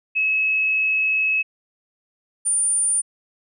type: tone pair in turn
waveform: sine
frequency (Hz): 2577 / 9229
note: E7 / D9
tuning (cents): -40 / -31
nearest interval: octave + minor seventh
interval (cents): 2209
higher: second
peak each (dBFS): -17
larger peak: neither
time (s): 0.15-1.43 / 2.45-3.02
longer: first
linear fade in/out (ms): 20
effects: none